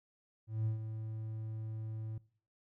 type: tone with ADSR envelope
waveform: triangle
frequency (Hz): 110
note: A2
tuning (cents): 0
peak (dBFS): -27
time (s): 0.47-2.18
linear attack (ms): 190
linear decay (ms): 120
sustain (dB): -9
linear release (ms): 4
effects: noise-tail reverb RT60 0.5 s tail -22 dB re dry + tanh soft clip ceiling -24 dBFS